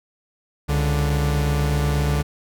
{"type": "tone pair together", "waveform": "45% pulse", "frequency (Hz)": [69.3, 146.84], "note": ["C#2", "D3"], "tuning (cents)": [0, 0], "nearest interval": "octave + minor second", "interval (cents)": 1300, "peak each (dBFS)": -21, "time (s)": [0.68, 2.23], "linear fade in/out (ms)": 20, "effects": []}